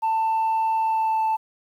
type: tone with pitch glide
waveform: sine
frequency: 890 to 881.3 Hz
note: A5 to A5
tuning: +20 to +3 cents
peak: -17 dBFS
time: 0.02-1.37 s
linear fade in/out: 20 ms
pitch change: -17 cents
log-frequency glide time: 0.76-1.26 s
effects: tanh soft clip ceiling -18 dBFS + 9-bit